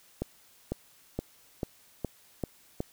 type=accelerating click train; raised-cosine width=2 ms; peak=-17 dBFS; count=7; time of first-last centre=0.22-2.804 s; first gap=500 ms; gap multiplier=0.94; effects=white hiss -60 dBFS RMS until 2.92 s